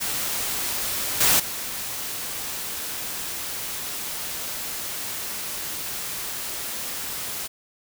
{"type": "noise with level steps", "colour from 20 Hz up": "white", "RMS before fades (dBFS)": [-27, -18, -31], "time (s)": [0, 7.48], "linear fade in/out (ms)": 20, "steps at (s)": [1.2, 1.39], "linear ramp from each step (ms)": 10, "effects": []}